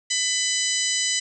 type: harmonic tone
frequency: 1000 Hz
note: B5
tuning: 21 cents sharp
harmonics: 2 / 3 / 4 / 5 / 6 / 7 / 8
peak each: -29 / -29 / -29 / -29 / -29 / -29 / -29 dBFS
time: 0.1-1.2 s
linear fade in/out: 10 ms
effects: none